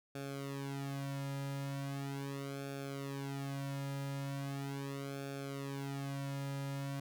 sawtooth tone with flanger, 138.59 Hz, C#3, in tune, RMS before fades -41 dBFS, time 0.15-7 s, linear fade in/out 5 ms, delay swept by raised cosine 1 to 2.7 ms, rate 0.39 Hz, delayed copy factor -0.95, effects none

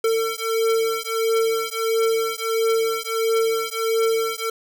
square beating tone pair, 450 / 451.5 Hz, A4 / A4, +39 / +45 cents, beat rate 1.5 Hz, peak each -23 dBFS, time 0.04-4.5 s, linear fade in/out 5 ms, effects none

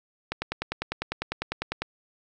click train, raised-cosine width 0.3 ms, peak -12 dBFS, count 16, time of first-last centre 0.32-1.82 s, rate 10 Hz, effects none

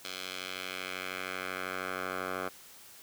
10% pulse tone with band-pass filter sweep, 92.8 Hz, F#2, 6 cents sharp, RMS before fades -38 dBFS, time 0.04-2.49 s, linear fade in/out 10 ms, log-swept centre 3900 to 1100 Hz, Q 1.3, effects white hiss -53 dBFS RMS until 3.02 s + high-pass 60 Hz 12 dB/octave

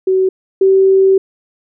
sine tone pair in turn, 377.1 / 384.4 Hz, F#4 / G4, +33 / -34 cents, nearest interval unison, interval 33 cents, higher second, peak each -9 / -6 dBFS, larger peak second, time 0.07-0.29 / 0.61-1.18 s, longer second, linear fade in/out 5 ms, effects none

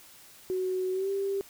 sine tone with pitch glide, 371.5 to 393.6 Hz, F#4 to G4, +7 to +7 cents, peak -27 dBFS, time 0.5-1.41 s, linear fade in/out 0 ms, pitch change +100 cents, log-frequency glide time 0.92-1.1 s, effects white hiss -53 dBFS RMS until 1.49 s

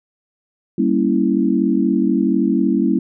sine chord, G diminished seventh, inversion none, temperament equal, 196 / 233.1 / 277.2 / 329.6 Hz, G3 / Bb3 / Db4 / Fb4, 0 / 0 / 0 / 0 cents, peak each -19 dBFS, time 0.78-2.99 s, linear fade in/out 5 ms, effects none

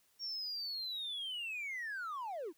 triangle linear sweep, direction down, 5580 to 283.2 Hz, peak -36 dBFS, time 0.19-2.53 s, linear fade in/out 50 ms, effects tanh soft clip ceiling -34 dBFS + white hiss -72 dBFS RMS until 2.57 s

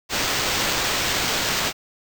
violet noise with sample-and-hold, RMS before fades -23 dBFS, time 0.09-1.73 s, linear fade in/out 50 ms, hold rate 11025 Hz, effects none

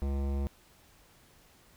sine tone with hard clipping, 69.3 Hz, C#2, in tune, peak -31 dBFS, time 0.02-0.47 s, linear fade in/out 0 ms, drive 17 dB, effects pink hiss -61 dBFS RMS until 1.76 s

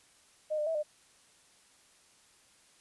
sine tone with pitch steps, 615 / 600 / 649 / 602 Hz, D#5 / D5 / E5 / D5, -20 / +37 / -27 / +43 cents, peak -29 dBFS, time 0.5-0.832 s, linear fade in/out 20 ms, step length 83 ms, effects white hiss -63 dBFS RMS until 2.8 s + resampled to 24000 Hz

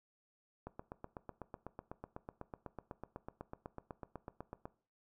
click train, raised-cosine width 1 ms, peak -30 dBFS, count 33, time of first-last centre 0.67-4.655 s, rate 8.03 Hz, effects noise-tail reverb RT60 0.4 s tail -18 dB re dry

